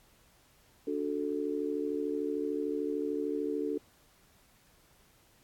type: chord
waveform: sine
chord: D major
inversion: none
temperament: just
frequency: 293.7 / 367.1 / 440.5 Hz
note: D4 / F#4 / A4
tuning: 0 / -14 / +2 cents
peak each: -34 / -37 / -34 dBFS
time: 0.87-3.78 s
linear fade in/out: 5 ms
effects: pink hiss -64 dBFS RMS until 5.43 s + AAC 64 kbps